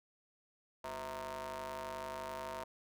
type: ring-modulated tone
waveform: sawtooth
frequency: 138.59 Hz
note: C#3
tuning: in tune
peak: -34 dBFS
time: 0.84-2.64 s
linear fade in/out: 5 ms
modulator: 788 Hz
effects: none